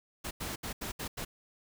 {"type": "noise bursts at uneven times", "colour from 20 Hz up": "pink", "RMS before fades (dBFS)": -38, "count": 6, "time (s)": [[0.24, 0.31], [0.4, 0.56], [0.63, 0.73], [0.81, 0.92], [0.99, 1.08], [1.17, 1.25]], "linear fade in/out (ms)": 10, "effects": []}